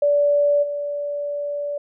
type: tone with level steps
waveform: sine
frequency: 579 Hz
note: D5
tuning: 25 cents flat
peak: -14 / -23 dBFS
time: 0.02-1.78 s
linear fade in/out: 5 ms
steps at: 0.62 s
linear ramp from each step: 20 ms
effects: none